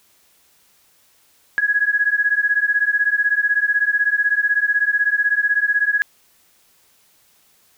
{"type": "beating tone pair", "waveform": "sine", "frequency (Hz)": [1661.2, 1677.2], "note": ["G#6", "G#6"], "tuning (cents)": [0, 17], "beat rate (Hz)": 16, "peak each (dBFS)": -18, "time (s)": [1.58, 6.02], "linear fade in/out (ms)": 0, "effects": ["white hiss -57 dBFS RMS until 7.77 s"]}